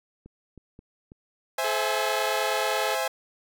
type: clicks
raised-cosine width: 3 ms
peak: -33 dBFS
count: 4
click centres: 0.26 / 0.577 / 0.791 / 1.119 s
type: chord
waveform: sawtooth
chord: C augmented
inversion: none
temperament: equal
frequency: 523.3 / 659.3 / 830.6 Hz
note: C5 / E5 / G#5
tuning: 0 / 0 / 0 cents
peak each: -26 dBFS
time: 1.58-3.08 s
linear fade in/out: 5 ms
type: harmonic tone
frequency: 430 Hz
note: A4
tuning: 40 cents flat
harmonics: 1 / 2 / 3 / 4 / 5 / 6 / 7 / 8 / 9 / 10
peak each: -33 / -36 / -38 / -39 / -40 / -41 / -41 / -42 / -43 / -43 dBFS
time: 1.64-2.95 s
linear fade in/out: 5 ms
effects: none